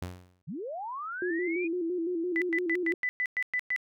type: tone with exponential decay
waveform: sawtooth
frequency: 90.4 Hz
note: F#2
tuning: 40 cents flat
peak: -28 dBFS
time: 0.02-0.42 s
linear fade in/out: 0 ms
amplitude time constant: 85 ms
type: linear sweep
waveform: sine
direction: up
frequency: 122.8 to 2489 Hz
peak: -34 dBFS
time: 0.47-1.68 s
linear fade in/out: 20 ms
type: tone with vibrato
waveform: sine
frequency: 345.1 Hz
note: F4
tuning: 21 cents flat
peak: -28 dBFS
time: 1.22-2.94 s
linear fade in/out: 2 ms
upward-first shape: square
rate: 5.9 Hz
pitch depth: 73 cents each way
type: tone bursts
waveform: sine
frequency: 1995 Hz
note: B6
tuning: 17 cents sharp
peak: -26 dBFS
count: 9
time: 2.36-3.762 s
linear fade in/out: 0 ms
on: 58 ms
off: 110 ms
effects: none

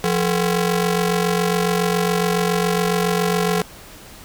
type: ring-modulated tone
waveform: sawtooth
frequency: 303.2 Hz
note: D#4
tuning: 45 cents flat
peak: -10 dBFS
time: 0.04-3.62 s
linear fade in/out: 2 ms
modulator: 128 Hz
effects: pink hiss -41 dBFS RMS until 4.24 s

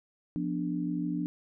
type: chord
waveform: sine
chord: B diminished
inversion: second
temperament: equal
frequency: 174.61 / 246.9 / 293.7 Hz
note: F3 / B3 / D4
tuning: 0 / 0 / 0 cents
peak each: -33 / -36 / -32 dBFS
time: 0.36-1.26 s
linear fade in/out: 0 ms
effects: none

